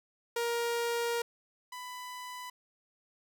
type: tone pair in turn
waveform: sawtooth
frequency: 470.3 / 996.5 Hz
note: A#4 / B5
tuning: +15 / +15 cents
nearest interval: octave + minor second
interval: 1300 cents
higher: second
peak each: -26 / -37 dBFS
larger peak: first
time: 0.36-1.22 / 1.72-2.5 s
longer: first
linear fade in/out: 5 ms
effects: none